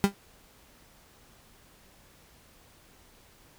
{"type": "tone with exponential decay", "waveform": "35% pulse", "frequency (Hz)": 199.1, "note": "G3", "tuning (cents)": 27, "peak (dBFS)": -13, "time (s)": [0.04, 0.14], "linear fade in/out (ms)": 0, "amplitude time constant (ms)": 20, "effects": ["pink hiss -58 dBFS RMS until 3.58 s"]}